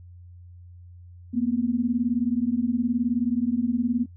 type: beating tone pair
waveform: sine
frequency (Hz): 230.4 / 249.4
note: A#3 / B3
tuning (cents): -20 / +17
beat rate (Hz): 19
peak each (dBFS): -24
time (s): 1.33-4.06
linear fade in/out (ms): 20
effects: noise-tail reverb RT60 0.1 s tail -22 dB re dry + added 88 Hz sine -43 dBFS peak until 4.16 s